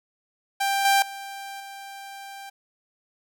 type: tone with level steps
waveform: sawtooth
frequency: 789 Hz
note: G5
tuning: 11 cents sharp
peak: -18 / -13 / -31 / -34 dBFS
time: 0.6-2.5 s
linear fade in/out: 10 ms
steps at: 0.85 / 1.02 / 1.6 s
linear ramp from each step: 2 ms
effects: none